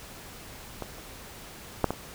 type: clicks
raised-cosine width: 1 ms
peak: -19 / -30 / -7 / -14 / -30 dBFS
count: 5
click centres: 0.823 / 0.984 / 1.843 / 1.906 / 1.936 s
effects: pink hiss -45 dBFS RMS until 2.14 s